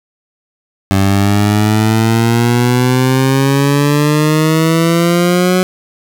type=exponential sweep; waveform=20% pulse; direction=up; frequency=96 to 185 Hz; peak=-4 dBFS; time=0.91-5.63 s; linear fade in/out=0 ms; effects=none